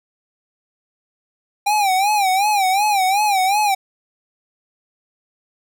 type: tone with vibrato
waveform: square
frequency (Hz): 795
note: G5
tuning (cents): +24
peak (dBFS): -15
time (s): 1.66-3.75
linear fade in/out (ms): 10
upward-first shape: sine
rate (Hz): 2.7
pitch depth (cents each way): 120
effects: none